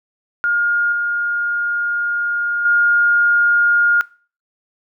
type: tone with level steps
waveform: sine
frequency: 1419 Hz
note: F6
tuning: 27 cents sharp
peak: -14 / -17 / -11 dBFS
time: 0.44-4.01 s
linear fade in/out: 0 ms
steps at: 0.92 / 2.65 s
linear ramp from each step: 5 ms
effects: noise-tail reverb RT60 0.4 s tail -21 dB re dry